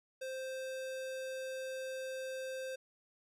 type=tone; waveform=square; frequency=523.3 Hz; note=C5; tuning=in tune; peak=-40 dBFS; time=0.21-2.76 s; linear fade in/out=10 ms; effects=low-pass 12000 Hz 12 dB/octave